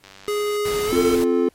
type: click train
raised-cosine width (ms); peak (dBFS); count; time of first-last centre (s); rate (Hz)
0.2; -25; 52; 0.04-0.565; 97.2
type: tone with pitch glide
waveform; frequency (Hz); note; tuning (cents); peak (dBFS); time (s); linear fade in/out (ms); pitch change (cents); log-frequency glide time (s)
square; 415.3 to 447.7; G#4 to A4; 0 to +30; -21; 0.28-1.15; 0; +130; 0.85-0.97
type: noise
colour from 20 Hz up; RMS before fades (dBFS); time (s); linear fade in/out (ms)
pink; -31; 0.65-1.24; 2
type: chord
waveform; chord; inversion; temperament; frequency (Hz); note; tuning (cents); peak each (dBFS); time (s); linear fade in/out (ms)
triangle; F major; second; equal with one note detuned; 261.6 / 349.2 / 434.9; C4 / F4 / A4; 0 / 0 / -20; -19 / -18 / -18; 0.92-1.49; 5
effects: pink hiss -58 dBFS RMS until 1.54 s + MP3 64 kbps